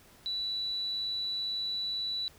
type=tone; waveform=sine; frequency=3951 Hz; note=B7; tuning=in tune; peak=-31 dBFS; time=0.26-2.28 s; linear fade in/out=0 ms; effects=pink hiss -58 dBFS RMS until 2.38 s